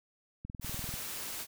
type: click train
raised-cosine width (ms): 5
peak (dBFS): -29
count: 11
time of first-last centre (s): 0.45-0.94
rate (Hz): 20.4
type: noise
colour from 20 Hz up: white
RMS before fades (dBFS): -40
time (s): 0.61-1.47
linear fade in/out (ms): 50
effects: none